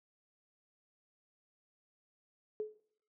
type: tone with exponential decay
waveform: sine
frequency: 427.7 Hz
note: A4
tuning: 49 cents flat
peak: -31 dBFS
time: 2.6-2.8 s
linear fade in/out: 0 ms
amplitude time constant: 42 ms
effects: noise-tail reverb RT60 0.6 s tail -19 dB re dry + high-pass 200 Hz 12 dB/octave